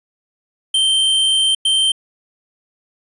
square tone bursts at uneven times, 3128 Hz, G7, 4 cents flat, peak -13 dBFS, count 2, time 0.74-1.55 / 1.65-1.92 s, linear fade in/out 5 ms, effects resampled to 24000 Hz

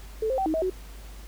sine tone with pitch steps, 439.2 / 525 / 770 / 314.6 / 642 / 371.9 Hz, A4 / C5 / G5 / D#4 / E5 / F#4, -3 / +6 / -31 / +19 / -46 / +9 cents, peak -23 dBFS, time 0.22-0.7 s, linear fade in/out 5 ms, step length 80 ms, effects added 50 Hz sine -40 dBFS peak until 1.27 s + pink hiss -50 dBFS RMS until 1.27 s

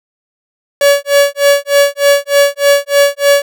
45% pulse tone with tremolo, 567 Hz, C#5, 39 cents sharp, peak -4 dBFS, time 0.81-3.42 s, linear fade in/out 2 ms, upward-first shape sine, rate 3.3 Hz, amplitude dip 100%, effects none

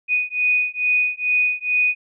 sine beating tone pair, 2481 / 2483.3 Hz, D#7 / D#7, -6 / -4 cents, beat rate 2.3 Hz, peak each -20 dBFS, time 0.08-1.95 s, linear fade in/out 50 ms, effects none

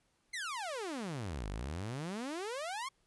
sawtooth exponential two-way sweep, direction down then up, 2143 to 46.25 to 1123 Hz, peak -34 dBFS, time 0.33-2.89 s, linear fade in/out 10 ms, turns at 1.49 s, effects pink hiss -75 dBFS RMS until 3.06 s + resampled to 24000 Hz

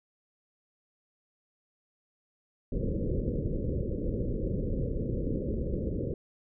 pink low-pass noise, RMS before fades -31 dBFS, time 2.72-6.14 s, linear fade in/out 2 ms, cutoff 550 Hz, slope 96 dB/octave, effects none

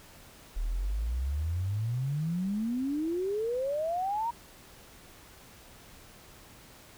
sine exponential sweep, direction up, 36.71 to 957 Hz, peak -28 dBFS, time 0.56-4.31 s, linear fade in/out 10 ms, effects pink hiss -53 dBFS RMS until 6.97 s

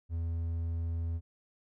triangle tone, 83.3 Hz, E2, 19 cents sharp, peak -29 dBFS, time 0.09-1.21 s, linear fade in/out 50 ms, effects none

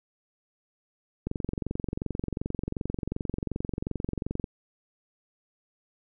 click train, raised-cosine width 3 ms, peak -17 dBFS, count 73, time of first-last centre 1.27-4.442 s, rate 22.7 Hz, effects none

